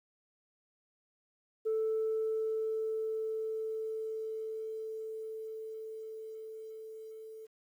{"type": "tone with level ramp", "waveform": "sine", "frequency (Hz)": 440.3, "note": "A4", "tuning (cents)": 1, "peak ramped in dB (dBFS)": [-27, -45], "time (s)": [1.65, 7.47], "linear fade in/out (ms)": 20, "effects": ["tanh soft clip ceiling -26 dBFS", "11-bit"]}